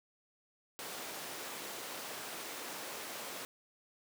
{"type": "high-pass noise", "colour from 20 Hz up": "pink", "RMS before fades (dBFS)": -44, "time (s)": [0.79, 3.45], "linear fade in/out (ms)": 0, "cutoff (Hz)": 360, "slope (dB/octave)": 12, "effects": []}